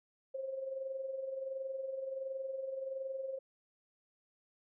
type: tone with amplitude modulation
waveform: sine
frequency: 533 Hz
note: C5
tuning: 32 cents sharp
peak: -35 dBFS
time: 0.34-3.39 s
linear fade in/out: 10 ms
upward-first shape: sine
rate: 21.4 Hz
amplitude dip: 55%
effects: none